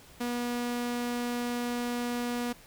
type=tone; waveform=sawtooth; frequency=241.7 Hz; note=B3; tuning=37 cents flat; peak=-26 dBFS; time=0.2-2.53 s; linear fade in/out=10 ms; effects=pink hiss -54 dBFS RMS until 2.66 s